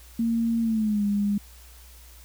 sine tone with pitch glide, 230 to 203.7 Hz, A#3 to G#3, -23 to -33 cents, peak -21 dBFS, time 0.19-1.38 s, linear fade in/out 5 ms, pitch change -210 cents, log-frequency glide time 0.61-1.04 s, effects added 60 Hz sine -47 dBFS peak until 2.24 s + white hiss -52 dBFS RMS until 2.24 s

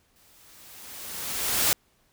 white noise with exponential growth, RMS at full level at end -21 dBFS, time 0.16-1.73 s, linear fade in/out 0 ms, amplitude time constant 340 ms, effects pink hiss -66 dBFS RMS until 2.12 s

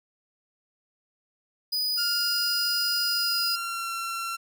45% pulse tone, 4963 Hz, D#8, 5 cents flat, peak -24 dBFS, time 1.72-3.56 s, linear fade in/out 10 ms
sawtooth tone with pitch glide, 1408 to 1358.5 Hz, F6 to F6, +14 to -48 cents, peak -26 dBFS, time 1.97-4.37 s, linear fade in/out 20 ms, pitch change -62 cents, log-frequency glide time 3.05-3.92 s
effects none

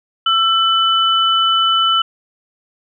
sine tone pair together, 1335 / 3000 Hz, E6 / F#7, +22 / +23 cents, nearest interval octave + major second, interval 1401 cents, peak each -14 dBFS, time 0.26-2.02 s, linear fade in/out 5 ms, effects none

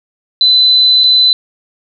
sine tone with dropouts, 4017 Hz, B7, 29 cents sharp, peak -5 dBFS, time 0.41-1.33 s, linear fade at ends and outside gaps 1 ms, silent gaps 1.036-1.04 s, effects none

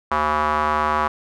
square tone with band-pass filter, 75.9 Hz, D#2, 42 cents flat, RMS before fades -20 dBFS, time 0.11-1.08 s, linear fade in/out 5 ms, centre 1100 Hz, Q 3.6, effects none

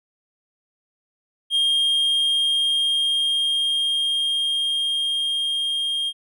triangle tone with level ramp, 3222 Hz, G7, 47 cents sharp, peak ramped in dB -15 to -20 dBFS, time 1.5-6.13 s, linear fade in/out 50 ms, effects none

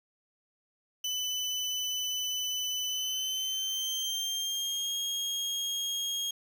30% pulse tone with pitch glide, 3005 to 3258 Hz, F#7 to G#7, +26 to -34 cents, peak -28 dBFS, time 1.04-6.31 s, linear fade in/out 5 ms, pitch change +140 cents, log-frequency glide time 2.86-4.96 s, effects 9-bit

